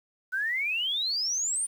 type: exponential sweep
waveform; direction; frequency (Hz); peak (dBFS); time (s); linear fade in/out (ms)
sine; up; 1480 to 9397; -26; 0.32-1.67; 20
effects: 9-bit